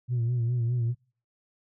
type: tone with vibrato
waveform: sine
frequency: 119.7 Hz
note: A#2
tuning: 46 cents sharp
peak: -22 dBFS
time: 0.08-0.95 s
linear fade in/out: 50 ms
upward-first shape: sine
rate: 4.9 Hz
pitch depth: 66 cents each way
effects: noise-tail reverb RT60 0.4 s tail -24 dB re dry + tanh soft clip ceiling -22 dBFS